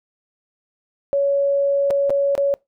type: tone with dropouts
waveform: sine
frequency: 560 Hz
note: C#5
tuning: 18 cents sharp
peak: -15 dBFS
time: 1.13-2.54 s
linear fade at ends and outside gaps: 0 ms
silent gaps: 1.904-1.908 / 2.096-2.104 / 2.352-2.378 s
effects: noise-tail reverb RT60 0.2 s tail -24 dB re dry